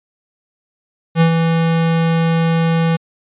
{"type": "tone with ADSR envelope", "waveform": "square", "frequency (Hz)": 164.81, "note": "E3", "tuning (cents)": 0, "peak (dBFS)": -8, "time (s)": [1.15, 2.97], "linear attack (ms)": 59, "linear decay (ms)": 94, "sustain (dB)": -5, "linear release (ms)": 16, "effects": ["resampled to 8000 Hz"]}